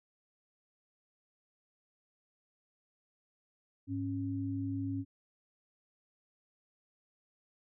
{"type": "tone pair together", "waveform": "sine", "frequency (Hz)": [103.06, 274.7], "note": ["G#2", "C#4"], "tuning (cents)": [-13, -16], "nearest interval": "octave + perfect fourth", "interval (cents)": 1697, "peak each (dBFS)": [-37, -35], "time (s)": [3.87, 5.05], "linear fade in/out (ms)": 50, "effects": []}